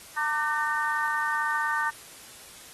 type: tone cluster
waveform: sine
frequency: 908 / 1185 / 1522 / 1822 Hz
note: A#5 / D6 / F#6 / A#6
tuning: -46 / +15 / +48 / -40 cents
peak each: -30 dBFS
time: 0.16-1.91 s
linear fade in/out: 20 ms
effects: white hiss -47 dBFS RMS until 2.73 s + AAC 32 kbps